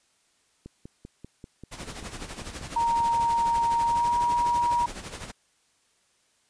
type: click train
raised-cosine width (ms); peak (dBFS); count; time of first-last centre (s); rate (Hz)
3; -28; 14; 0.66-3.199; 5.12
type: noise with tremolo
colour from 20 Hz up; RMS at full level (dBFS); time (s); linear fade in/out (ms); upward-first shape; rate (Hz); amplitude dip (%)
pink; -36; 1.71-5.32; 20; sine; 12; 65
type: tone with pitch glide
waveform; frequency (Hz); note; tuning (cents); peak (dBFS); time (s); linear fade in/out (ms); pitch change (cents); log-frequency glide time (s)
sine; 932.3 to 953.5; A#5 to A#5; 0 to +39; -21; 2.76-4.86; 5; +39; 3.83-4.15
effects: white hiss -67 dBFS RMS until 6.49 s + resampled to 22050 Hz